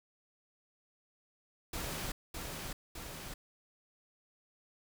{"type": "noise with echo", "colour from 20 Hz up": "pink", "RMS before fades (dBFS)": -39, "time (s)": [1.73, 2.12], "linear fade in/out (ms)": 5, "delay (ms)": 610, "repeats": 2, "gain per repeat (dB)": -3, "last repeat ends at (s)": 3.34, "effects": []}